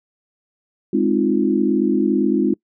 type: chord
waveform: sine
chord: F minor seventh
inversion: first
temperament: equal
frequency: 207.7 / 261.6 / 311.1 / 349.2 Hz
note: Ab3 / C4 / Eb4 / F4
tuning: 0 / 0 / 0 / 0 cents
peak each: -20 dBFS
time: 0.93-2.54 s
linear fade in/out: 5 ms
effects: noise-tail reverb RT60 0.1 s tail -25 dB re dry